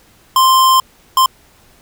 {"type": "tone bursts at uneven times", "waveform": "square", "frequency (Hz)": 1046.5, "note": "C6", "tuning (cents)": 0, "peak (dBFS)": -8, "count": 2, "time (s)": [[0.36, 0.8], [1.17, 1.26]], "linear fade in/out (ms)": 2, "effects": ["pink hiss -49 dBFS RMS until 1.81 s"]}